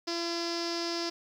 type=tone with low-pass filter; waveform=sawtooth; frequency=339.3 Hz; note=F4; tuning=50 cents flat; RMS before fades=-33 dBFS; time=0.07-1.1 s; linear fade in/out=10 ms; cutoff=5100 Hz; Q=8.2; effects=10-bit

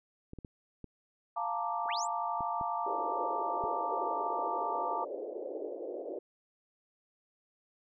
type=clicks; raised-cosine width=3 ms; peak=-31 dBFS; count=7; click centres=0.334 / 0.387 / 0.448 / 0.843 / 2.407 / 2.612 / 3.639 s
type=chord; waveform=sine; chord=Bb major seventh; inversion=second; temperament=equal; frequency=698.5 / 880 / 932.3 / 1174.7 Hz; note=F5 / A5 / Bb5 / D6; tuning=0 / 0 / 0 / 0 cents; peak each=-37 dBFS; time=1.36-5.05 s; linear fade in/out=10 ms
type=linear sweep; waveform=sine; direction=up; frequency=44.92 to 8490 Hz; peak=-36 dBFS; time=1.85-2.08 s; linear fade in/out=50 ms
type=band-pass noise; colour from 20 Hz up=white; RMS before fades=-40 dBFS; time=2.86-6.19 s; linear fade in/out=5 ms; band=330 to 590 Hz; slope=48 dB/octave
effects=none

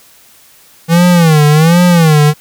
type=tone with vibrato; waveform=square; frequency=162.5 Hz; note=E3; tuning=24 cents flat; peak=-5 dBFS; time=0.88-2.34 s; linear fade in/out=50 ms; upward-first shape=sine; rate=1.3 Hz; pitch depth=160 cents each way; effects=white hiss -43 dBFS RMS until 2.4 s

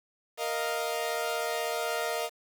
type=chord; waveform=sawtooth; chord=Bb suspended fourth; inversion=none; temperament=equal; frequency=466.2 / 622.3 / 698.5 Hz; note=Bb4 / Eb5 / F5; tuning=0 / 0 / 0 cents; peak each=-30 dBFS; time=0.37-2.3 s; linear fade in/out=50 ms; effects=8-bit

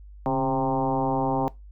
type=tone with frequency modulation; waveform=sine; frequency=530 Hz; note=C5; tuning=22 cents sharp; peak=-21 dBFS; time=0.26-1.48 s; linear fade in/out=0 ms; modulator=130 Hz; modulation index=3.2; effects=noise-tail reverb RT60 0.2 s tail -20 dB re dry + added 50 Hz sine -42 dBFS peak until 1.71 s

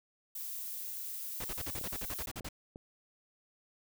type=noise; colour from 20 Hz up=violet; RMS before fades=-41 dBFS; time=0.35-2.26 s; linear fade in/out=5 ms
type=noise bursts; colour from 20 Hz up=pink; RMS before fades=-41 dBFS; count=13; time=1.4-2.489 s; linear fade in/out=5 ms; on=45 ms; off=42 ms
type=clicks; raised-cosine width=2 ms; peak=-33 dBFS; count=3; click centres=1.813 / 2.408 / 2.759 s
effects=none

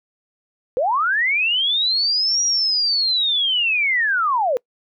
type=linear two-way sweep; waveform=sine; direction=up then down; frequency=466.2 to 5770 to 466.2 Hz; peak=-16 dBFS; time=0.77-4.57 s; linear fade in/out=0 ms; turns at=2.43 s; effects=noise-tail reverb RT60 0.1 s tail -26 dB re dry

